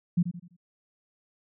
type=tone with echo; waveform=sine; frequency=174.61 Hz; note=F3; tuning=in tune; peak=-19 dBFS; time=0.17-0.23 s; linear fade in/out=10 ms; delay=84 ms; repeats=4; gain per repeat=-9 dB; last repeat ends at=0.566 s; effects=none